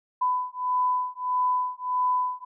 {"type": "beating tone pair", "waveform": "sine", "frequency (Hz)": [1000, 1001.6], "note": ["B5", "B5"], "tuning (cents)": [21, 24], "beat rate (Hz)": 1.6, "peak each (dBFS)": -26, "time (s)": [0.21, 2.45], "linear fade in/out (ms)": 10, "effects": []}